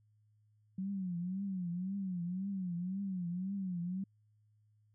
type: tone with vibrato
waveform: sine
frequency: 185 Hz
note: F#3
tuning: in tune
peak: -35 dBFS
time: 0.78-4.04 s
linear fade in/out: 5 ms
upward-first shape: triangle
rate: 1.9 Hz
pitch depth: 150 cents each way
effects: added 106 Hz sine -67 dBFS peak until 4.94 s